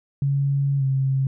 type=tone with pitch glide; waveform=sine; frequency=139.5 to 134.36 Hz; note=C#3 to C3; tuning=+11 to +46 cents; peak=-18 dBFS; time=0.22-1.27 s; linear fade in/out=2 ms; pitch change=-65 cents; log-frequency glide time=0.78-0.83 s; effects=none